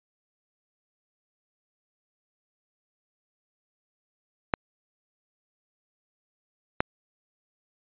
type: clicks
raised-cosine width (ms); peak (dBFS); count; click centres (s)
0.5; -6; 2; 4.538 / 6.805
effects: resampled to 8000 Hz